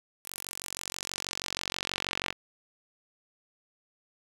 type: tone with band-pass filter sweep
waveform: sawtooth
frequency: 46.25 Hz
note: F#1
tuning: in tune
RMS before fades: -38 dBFS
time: 0.24-2.33 s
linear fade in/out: 20 ms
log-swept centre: 12000 to 2600 Hz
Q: 1.3
effects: 9-bit